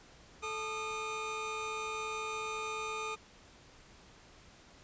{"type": "tone pair together", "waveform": "25% pulse", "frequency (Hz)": [437.2, 1223], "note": ["A4", "D#6"], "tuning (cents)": [-11, -30], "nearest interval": "octave + tritone", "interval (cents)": 1781, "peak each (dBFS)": [-37, -34], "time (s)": [0.42, 3.16], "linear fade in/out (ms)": 20, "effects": ["pink hiss -58 dBFS RMS until 4.83 s", "resampled to 16000 Hz"]}